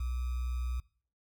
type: tone with sample-and-hold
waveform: sine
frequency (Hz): 61.74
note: B1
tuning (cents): 0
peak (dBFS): -31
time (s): 0-0.8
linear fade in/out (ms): 5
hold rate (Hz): 1225
effects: noise-tail reverb RT60 0.5 s tail -22 dB re dry